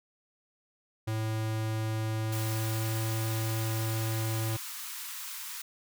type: tone with pitch glide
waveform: square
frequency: 110 to 111.21 Hz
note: A2 to A2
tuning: 0 to +19 cents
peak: -30 dBFS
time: 1.07-4.57 s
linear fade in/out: 10 ms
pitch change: +19 cents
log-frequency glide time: 2.19-3.13 s
type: high-pass noise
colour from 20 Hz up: white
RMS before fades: -40 dBFS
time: 2.32-5.62 s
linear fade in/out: 5 ms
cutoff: 890 Hz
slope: 96 dB/octave
effects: none

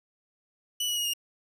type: tone with pitch steps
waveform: sawtooth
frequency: 2960 / 2921 / 2882 / 2844 Hz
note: F#7 / F#7 / F#7 / F7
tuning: 0 / -23 / -46 / +31 cents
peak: -24 dBFS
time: 0.8-1.136 s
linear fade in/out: 5 ms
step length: 84 ms
effects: none

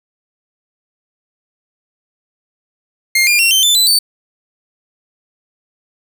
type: tone with pitch steps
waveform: sawtooth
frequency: 2120 / 2407 / 2733 / 3104 / 3524 / 4002 / 4544 Hz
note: C7 / D7 / F7 / G7 / A7 / B7 / C#8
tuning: +22 / +42 / -38 / -18 / +2 / +22 / +42 cents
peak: -6 dBFS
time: 3.15-3.99 s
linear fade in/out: 5 ms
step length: 120 ms
effects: none

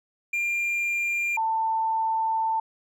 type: tone pair in turn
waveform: triangle / sine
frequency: 2393 / 891.5 Hz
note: D7 / A5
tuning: +32 / +22 cents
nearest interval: octave + perfect fourth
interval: 1710 cents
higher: first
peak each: -22 dBFS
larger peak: neither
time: 0.33-1.37 / 1.37-2.6 s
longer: second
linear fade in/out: 5 ms
effects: none

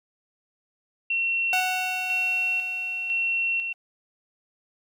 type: tone with tremolo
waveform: sine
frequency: 2720 Hz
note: F7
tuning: 46 cents flat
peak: -22 dBFS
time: 1.1-3.73 s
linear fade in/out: 5 ms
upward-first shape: square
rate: 1 Hz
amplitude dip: 45%
type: tone with exponential decay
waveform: sawtooth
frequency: 740 Hz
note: F#5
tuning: in tune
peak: -19 dBFS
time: 1.53-3.74 s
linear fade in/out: 1 ms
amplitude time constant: 480 ms
effects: none

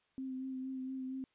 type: tone with vibrato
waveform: sine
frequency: 261.6 Hz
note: C4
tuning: in tune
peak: -38 dBFS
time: 0.18-1.24 s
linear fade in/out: 0 ms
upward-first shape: sine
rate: 4.3 Hz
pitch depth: 21 cents each way
effects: white hiss -75 dBFS RMS until 1.34 s + resampled to 8000 Hz

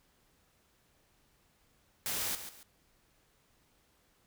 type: noise with echo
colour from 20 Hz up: white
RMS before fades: -35 dBFS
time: 2.06-2.35 s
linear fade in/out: 0 ms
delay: 140 ms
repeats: 2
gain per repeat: -10 dB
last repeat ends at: 2.63 s
effects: pink hiss -70 dBFS RMS until 4.26 s

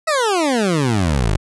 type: exponential sweep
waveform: 20% pulse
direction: down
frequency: 659.3 to 45.17 Hz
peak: -10 dBFS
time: 0.07-1.37 s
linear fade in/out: 10 ms
effects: resampled to 24000 Hz

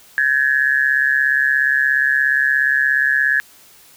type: tone with amplitude modulation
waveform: sine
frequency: 1692 Hz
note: G#6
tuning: 32 cents sharp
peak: -9 dBFS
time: 0.18-3.4 s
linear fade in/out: 0 ms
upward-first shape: sine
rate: 137 Hz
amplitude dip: 90%
effects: white hiss -47 dBFS RMS until 3.96 s

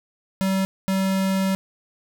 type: tone bursts at uneven times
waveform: square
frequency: 191.7 Hz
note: G3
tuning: 38 cents flat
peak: -20 dBFS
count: 2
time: 0.41-0.65 / 0.88-1.55 s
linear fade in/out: 0 ms
effects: none

